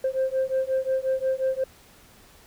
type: beating tone pair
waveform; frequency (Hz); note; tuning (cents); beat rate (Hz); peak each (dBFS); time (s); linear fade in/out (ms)
sine; 523.3 / 528.9; C5 / C5; 0 / +19; 5.6; -24; 0.04-1.64; 5
effects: tanh soft clip ceiling -18 dBFS + pink hiss -53 dBFS RMS until 2.46 s